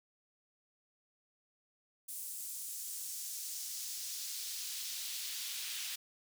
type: noise with high-pass filter sweep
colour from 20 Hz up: pink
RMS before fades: -42 dBFS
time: 2.08-5.96 s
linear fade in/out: 10 ms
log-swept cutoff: 9300 to 3000 Hz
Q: 1.2
effects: none